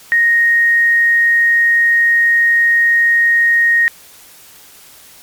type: tone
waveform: sine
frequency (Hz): 1866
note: A#6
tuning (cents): +1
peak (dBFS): -8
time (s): 0.12-3.88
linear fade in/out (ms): 0
effects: white hiss -41 dBFS RMS until 5.22 s + MP3 96 kbps

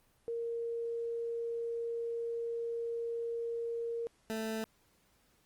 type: tone pair in turn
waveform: sine / 20% pulse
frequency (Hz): 465.2 / 220.9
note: A#4 / A3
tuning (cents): -4 / +7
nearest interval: octave + minor second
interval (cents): 1289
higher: first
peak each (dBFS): -34 / -30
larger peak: second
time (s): 0.28-4.07 / 4.3-4.64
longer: first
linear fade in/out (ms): 0
effects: pink hiss -70 dBFS RMS until 5.45 s + Opus 32 kbps

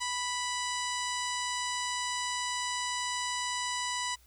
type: harmonic tone with a mistuned harmonic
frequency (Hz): 987.8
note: B5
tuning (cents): 0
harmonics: 1 / 2 / 3 / 4 / 5 / 6 / 7 / 8 / 9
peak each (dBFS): -35 / -38 / -40 / -41 / -42 / -43 / -43 / -44 / -45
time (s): 0-4.16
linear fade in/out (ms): 20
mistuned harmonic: 7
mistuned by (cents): +55
effects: added 60 Hz sine -60 dBFS peak until 4.26 s + white hiss -64 dBFS RMS until 4.26 s

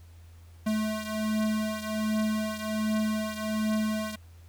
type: beating tone pair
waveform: square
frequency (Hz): 215.7 / 217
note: A3 / A3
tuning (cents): -34 / -24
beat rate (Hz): 1.3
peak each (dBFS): -29 / -33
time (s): 0.66-4.16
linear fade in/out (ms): 10
effects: added 84 Hz sine -48 dBFS peak until 4.48 s + pink hiss -62 dBFS RMS until 4.48 s

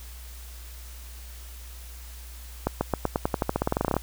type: accelerating click train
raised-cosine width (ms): 1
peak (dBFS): -9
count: 20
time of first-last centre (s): 2.67-3.966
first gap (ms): 140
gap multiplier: 0.91
effects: added 60 Hz sine -40 dBFS peak until 4.02 s + white hiss -48 dBFS RMS until 4.02 s

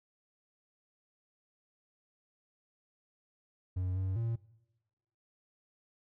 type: tone with pitch steps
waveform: triangle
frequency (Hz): 91.8 / 94.5 / 115.2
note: F#2 / F#2 / A#2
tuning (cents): -13 / +37 / -20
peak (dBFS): -29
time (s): 3.76-4.36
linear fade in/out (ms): 10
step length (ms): 200
effects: noise-tail reverb RT60 1.0 s tail -22 dB re dry

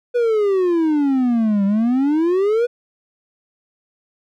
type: exponential two-way sweep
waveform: triangle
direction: down then up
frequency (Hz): 493 to 194.8 to 493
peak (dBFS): -12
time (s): 0.14-2.67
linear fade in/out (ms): 20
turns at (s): 1.65
effects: none

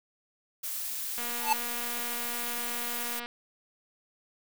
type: noise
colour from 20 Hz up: blue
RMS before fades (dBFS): -35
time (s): 0.63-3.2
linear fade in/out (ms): 10
type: click train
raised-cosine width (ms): 0.3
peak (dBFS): -23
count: 498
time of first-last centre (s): 1.18-3.259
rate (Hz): 239
type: tone with exponential growth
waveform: square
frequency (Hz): 880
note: A5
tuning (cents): 0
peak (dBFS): -20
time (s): 1.36-1.53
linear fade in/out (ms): 5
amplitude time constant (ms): 35
effects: none

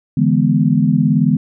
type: chord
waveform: sine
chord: E dominant seventh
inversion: third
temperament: equal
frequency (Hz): 146.83 / 164.81 / 207.7 / 246.9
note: D3 / E3 / G#3 / B3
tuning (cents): 0 / 0 / 0 / 0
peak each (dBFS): -16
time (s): 0.17-1.37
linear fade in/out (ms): 5
effects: none

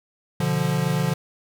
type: chord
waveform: square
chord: B diminished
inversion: none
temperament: equal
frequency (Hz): 123.47 / 146.83 / 174.61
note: B2 / D3 / F3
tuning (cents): 0 / 0 / 0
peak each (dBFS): -29 / -24 / -25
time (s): 0.4-1.14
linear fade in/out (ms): 5
effects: none

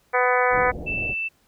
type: harmonic tone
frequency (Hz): 249.4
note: B3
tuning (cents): +17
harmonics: 2 / 3 / 4 / 5 / 6 / 7 / 8 / 9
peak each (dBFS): -22 / -24 / -25 / -26 / -27 / -27 / -28 / -29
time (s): 0.13-0.72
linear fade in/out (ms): 20
type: low-pass noise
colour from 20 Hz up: pink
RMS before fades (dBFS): -33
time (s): 0.5-1.15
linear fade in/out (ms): 50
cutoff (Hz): 710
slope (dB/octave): 48
type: tone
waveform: sine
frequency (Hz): 2656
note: E7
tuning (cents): +12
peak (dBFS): -24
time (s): 0.86-1.29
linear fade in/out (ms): 20
effects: pink hiss -63 dBFS RMS until 1.47 s

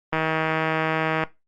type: click train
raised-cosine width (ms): 0.5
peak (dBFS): -8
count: 177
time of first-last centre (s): 0.13-1.237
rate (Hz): 159
effects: noise-tail reverb RT60 0.2 s tail -17 dB re dry + Opus 32 kbps

